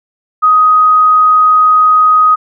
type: tone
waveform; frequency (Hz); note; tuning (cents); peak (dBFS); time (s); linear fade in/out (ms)
sine; 1253; D#6; +12; -4; 0.42-2.36; 20
effects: none